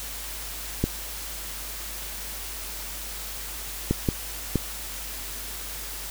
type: clicks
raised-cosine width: 3 ms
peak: -8 dBFS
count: 4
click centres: 0.84 / 3.91 / 4.088 / 4.557 s
effects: added 50 Hz sine -40 dBFS peak until 6.1 s + white hiss -36 dBFS RMS until 6.1 s